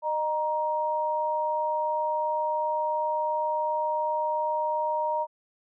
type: tone pair together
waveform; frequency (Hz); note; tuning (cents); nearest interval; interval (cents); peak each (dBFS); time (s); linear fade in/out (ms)
sine; 612.4 / 940; D#5 / A#5; -28 / +14; perfect fifth; 742; -29 / -26; 0.02-5.27; 50
effects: none